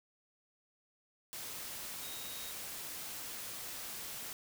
sine tone in noise, 3771 Hz, A#7, 19 cents sharp, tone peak -50 dBFS, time 2.03-2.51 s, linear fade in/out 0 ms, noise white, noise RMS -44 dBFS, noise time 1.33-4.33 s, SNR -9 dB, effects none

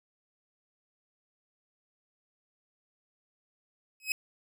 sawtooth tone with exponential growth, 2549 Hz, D#7, 41 cents sharp, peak -20 dBFS, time 4-4.12 s, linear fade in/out 1 ms, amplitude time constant 25 ms, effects none

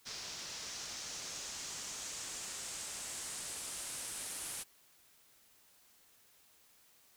white noise with low-pass filter sweep, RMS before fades -44 dBFS, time 0.05-4.64 s, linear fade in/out 20 ms, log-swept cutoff 5400 to 10000 Hz, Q 2.3, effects white hiss -66 dBFS RMS until 7.16 s

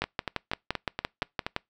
two click trains, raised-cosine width 0.3 ms, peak -11 / -13 dBFS, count 10 / 7, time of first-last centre 0.02-1.564 / 0.04-1.465 s, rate 5.83 / 4.21 Hz, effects noise-tail reverb RT60 0.2 s tail -26 dB re dry

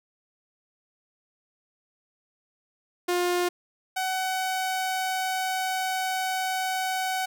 sawtooth tone pair in turn, 354.7 / 751.6 Hz, F4 / F#5, +27 / +27 cents, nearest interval octave + minor second, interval 1300 cents, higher second, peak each -19 / -22 dBFS, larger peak first, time 3.08-3.49 / 3.96-7.26 s, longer second, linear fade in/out 10 ms, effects none

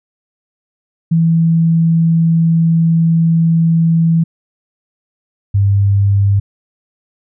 sine tone pair in turn, 164.81 / 99.79 Hz, E3 / G2, 0 / +31 cents, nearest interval major sixth, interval 869 cents, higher first, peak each -8 dBFS, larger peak neither, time 1.11-4.24 / 5.54-6.4 s, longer first, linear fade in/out 10 ms, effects none

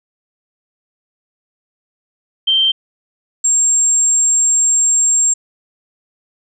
sine tone pair in turn, 3136 / 7459 Hz, G7 / A#8, 0 / 0 cents, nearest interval octave + minor third, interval 1500 cents, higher second, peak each -10 dBFS, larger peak neither, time 2.47-2.72 / 3.44-5.34 s, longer second, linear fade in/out 10 ms, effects none

